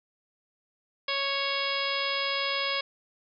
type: harmonic tone with a mistuned harmonic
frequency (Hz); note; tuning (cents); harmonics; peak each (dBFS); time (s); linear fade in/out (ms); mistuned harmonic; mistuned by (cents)
554; C#5; -1; 1 / 2 / 3 / 4 / 5 / 6 / 7 / 8 / 9; -35 / -34 / -38 / -33 / -36 / -34 / -39 / -39 / -36; 1.08-2.81; 5; 8; -35
effects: none